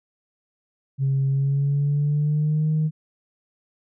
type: tone with pitch glide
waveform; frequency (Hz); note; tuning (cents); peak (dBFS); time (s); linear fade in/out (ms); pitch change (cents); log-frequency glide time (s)
sine; 136 to 155.32; C#3 to D#3; -33 to -3; -17; 0.98-2.91; 50; +230; 1.28-2.7
effects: tanh soft clip ceiling -15 dBFS